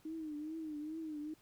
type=tone with vibrato; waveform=sine; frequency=309.7 Hz; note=D#4; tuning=8 cents flat; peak=-40 dBFS; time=0.05-1.34 s; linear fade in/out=5 ms; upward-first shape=triangle; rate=2.4 Hz; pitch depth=96 cents each way; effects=pink hiss -68 dBFS RMS until 1.41 s